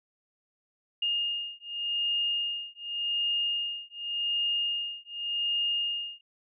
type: beating tone pair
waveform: sine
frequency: 2834 / 2834.87 Hz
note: F7 / F7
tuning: +25 / +25 cents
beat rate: 0.87 Hz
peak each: -31 dBFS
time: 1.02-6.21 s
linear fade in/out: 5 ms
effects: none